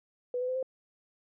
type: tone with pitch steps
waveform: sine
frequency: 493.9 / 503.1 / 512.5 / 522.1 Hz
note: B4 / B4 / C5 / C5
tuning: 0 / +32 / -36 / -4 cents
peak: -29 dBFS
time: 0.34-0.628 s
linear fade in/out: 2 ms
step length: 72 ms
effects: none